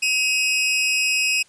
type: tone pair together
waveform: sawtooth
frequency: 2537 / 2800 Hz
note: D#7 / F7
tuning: +33 / +4 cents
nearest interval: major second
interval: 171 cents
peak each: -15 / -24 dBFS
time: 0.02-1.43 s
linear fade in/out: 10 ms
effects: white hiss -55 dBFS RMS until 1.48 s + resampled to 22050 Hz